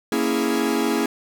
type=chord; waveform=45% pulse; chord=A# half-diminished seventh; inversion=none; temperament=equal; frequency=233.1 / 277.2 / 329.6 / 415.3 Hz; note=A#3 / C#4 / E4 / G#4; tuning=0 / 0 / 0 / 0 cents; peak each=-25 dBFS; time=0.12-1.06 s; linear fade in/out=2 ms; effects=none